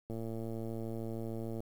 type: click train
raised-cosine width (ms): 2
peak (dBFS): -28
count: 171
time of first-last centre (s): 0.1-1.604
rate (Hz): 113
effects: 9-bit